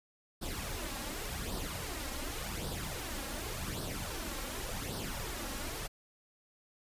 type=noise with flanger; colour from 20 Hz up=pink; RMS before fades=-39 dBFS; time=0.41-5.88 s; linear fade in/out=20 ms; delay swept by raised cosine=0.21 to 3.71 ms; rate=0.88 Hz; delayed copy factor=+0.6; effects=resampled to 32000 Hz